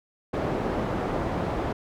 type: low-pass noise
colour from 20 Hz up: white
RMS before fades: -28 dBFS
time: 0.33-1.73 s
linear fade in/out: 10 ms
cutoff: 660 Hz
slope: 12 dB/octave
effects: none